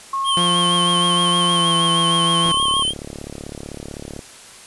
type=tone; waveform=sine; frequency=1086 Hz; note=C#6; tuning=36 cents flat; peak=-19 dBFS; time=0.13-2.83 s; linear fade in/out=5 ms
type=tone with vibrato; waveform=square; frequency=3136 Hz; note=G7; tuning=in tune; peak=-18 dBFS; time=0.24-2.94 s; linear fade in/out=50 ms; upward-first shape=sine; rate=6.4 Hz; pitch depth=49 cents each way
type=tone with pitch glide; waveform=sawtooth; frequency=174.2 to 168.56 Hz; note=F3 to E3; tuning=-4 to +39 cents; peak=-16 dBFS; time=0.37-2.52 s; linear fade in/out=0 ms; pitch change=-57 cents; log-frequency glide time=1.47-1.7 s
type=click train; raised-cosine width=2 ms; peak=-18 dBFS; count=63; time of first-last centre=2.46-4.192 s; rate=35.8 Hz
effects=white hiss -41 dBFS RMS until 4.66 s + resampled to 24000 Hz